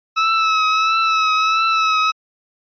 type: tone with vibrato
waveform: sawtooth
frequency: 1300 Hz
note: E6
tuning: 24 cents flat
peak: -10 dBFS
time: 0.16-2.12 s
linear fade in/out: 20 ms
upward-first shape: triangle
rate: 1.5 Hz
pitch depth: 42 cents each way
effects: resampled to 11025 Hz